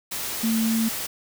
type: tone in noise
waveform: sine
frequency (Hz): 224.6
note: A3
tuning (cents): +36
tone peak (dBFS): -20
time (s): 0.43-0.89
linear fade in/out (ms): 10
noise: white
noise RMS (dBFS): -30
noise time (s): 0.11-1.07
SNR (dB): +7
effects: none